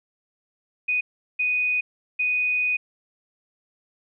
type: tone bursts at uneven times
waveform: sine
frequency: 2486 Hz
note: D#7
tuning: 2 cents flat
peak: -20 dBFS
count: 3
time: 0.88-1.01 / 1.39-1.81 / 2.19-2.77 s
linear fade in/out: 10 ms
effects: none